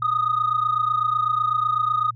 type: tone pair together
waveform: sine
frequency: 1228 / 1256 Hz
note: D#6 / D#6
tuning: -23 / +16 cents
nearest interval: unison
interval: 39 cents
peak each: -20 / -21 dBFS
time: 0.02-2.11 s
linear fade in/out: 5 ms
effects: tanh soft clip ceiling -14 dBFS + added 117 Hz sine -38 dBFS peak until 2.15 s